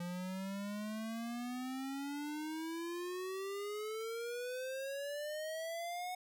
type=exponential sweep; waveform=square; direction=up; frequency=173.6 to 736 Hz; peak=-40 dBFS; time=0-6.15 s; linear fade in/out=5 ms; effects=none